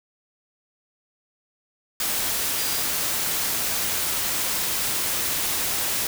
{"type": "tone in noise", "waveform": "sine", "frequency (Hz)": 4816, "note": "D8", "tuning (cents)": 43, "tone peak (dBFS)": -34, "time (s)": [2.58, 2.82], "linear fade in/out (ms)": 2, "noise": "white", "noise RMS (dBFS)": -25, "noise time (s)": [2, 6.07], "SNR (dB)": -12, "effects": []}